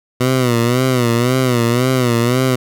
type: tone with vibrato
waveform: 15% pulse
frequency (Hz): 123.47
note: B2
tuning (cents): 0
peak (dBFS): -6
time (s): 0.2-2.56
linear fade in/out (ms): 10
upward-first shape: sine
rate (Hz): 1.9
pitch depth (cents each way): 100
effects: none